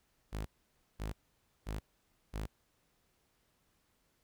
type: tone bursts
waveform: sawtooth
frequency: 52.6 Hz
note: G#1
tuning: 23 cents sharp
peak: -33 dBFS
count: 4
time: 0.32-2.47 s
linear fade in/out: 20 ms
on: 140 ms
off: 530 ms
effects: pink hiss -75 dBFS RMS until 4.23 s